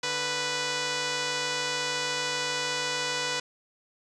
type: tone pair together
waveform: 5% pulse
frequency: 146.84 / 493.9 Hz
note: D3 / B4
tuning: 0 / 0 cents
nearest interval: octave + major sixth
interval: 2100 cents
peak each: -27 / -16 dBFS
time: 0.03-3.4 s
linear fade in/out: 5 ms
effects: resampled to 22050 Hz + 9-bit